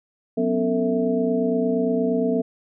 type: tone cluster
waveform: sine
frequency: 185 / 248.5 / 277.1 / 449.5 / 656 Hz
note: F#3 / B3 / C#4 / A4 / E5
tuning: 0 / +11 / -1 / +37 / -9 cents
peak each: -29 / -22 / -30 / -23 / -28 dBFS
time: 0.37-2.42 s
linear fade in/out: 10 ms
effects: none